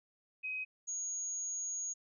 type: tone pair in turn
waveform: sine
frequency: 2525 / 6660 Hz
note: D#7 / G#8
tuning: +25 / +4 cents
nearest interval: octave + perfect fourth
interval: 1679 cents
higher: second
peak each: -36 / -36 dBFS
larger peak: neither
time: 0.43-0.65 / 0.87-1.94 s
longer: second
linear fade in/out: 20 ms
effects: none